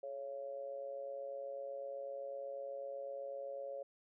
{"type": "tone with amplitude modulation", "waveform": "sine", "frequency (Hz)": 554.4, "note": "C#5", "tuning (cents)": 0, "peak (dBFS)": -38, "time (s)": [0.03, 3.83], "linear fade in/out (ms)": 5, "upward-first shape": "sine", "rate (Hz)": 128, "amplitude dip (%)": 75, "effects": []}